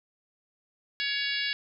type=harmonic tone; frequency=562 Hz; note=C#5; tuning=24 cents sharp; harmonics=3 / 4 / 5 / 6 / 7 / 8 / 9; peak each=-33 / -34 / -35 / -36 / -36 / -37 / -38 dBFS; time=1-1.53 s; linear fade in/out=0 ms; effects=none